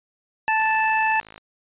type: harmonic tone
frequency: 878 Hz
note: A5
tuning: 4 cents flat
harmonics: 1 / 2 / 3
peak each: -20 / -23 / -25 dBFS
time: 0.48-1.2 s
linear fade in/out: 0 ms
type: click train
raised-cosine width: 0.3 ms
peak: -25 dBFS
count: 43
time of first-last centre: 0.6-1.379 s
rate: 53.9 Hz
effects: resampled to 8000 Hz